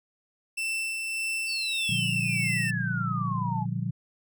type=tone with tremolo; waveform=40% pulse; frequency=2669 Hz; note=E7; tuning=21 cents sharp; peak=-26 dBFS; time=0.57-2.71 s; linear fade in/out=10 ms; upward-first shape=sine; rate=1.7 Hz; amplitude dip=30%
type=exponential sweep; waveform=sine; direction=down; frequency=4699 to 830.6 Hz; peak=-30 dBFS; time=1.46-3.66 s; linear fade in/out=50 ms
type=chord; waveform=sine; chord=G minor seventh; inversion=first; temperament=just; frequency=117.6 / 147 / 176.4 / 196 Hz; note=Bb2 / D3 / F3 / G3; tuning=+16 / +2 / +18 / 0 cents; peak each=-31 / -33 / -32 / -37 dBFS; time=1.89-3.91 s; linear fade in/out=5 ms
effects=none